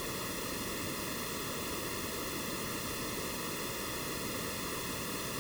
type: noise with comb filter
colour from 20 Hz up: pink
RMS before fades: -38 dBFS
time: 0-5.39 s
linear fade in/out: 0 ms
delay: 1.3 ms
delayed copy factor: -0.95
effects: none